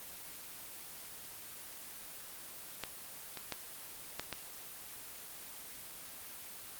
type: clicks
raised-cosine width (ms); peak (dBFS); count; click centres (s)
0.2; -19 / -24 / -18 / -18 / -19; 5; 2.837 / 3.373 / 3.523 / 4.196 / 4.327
effects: white hiss -48 dBFS RMS until 6.79 s + Opus 24 kbps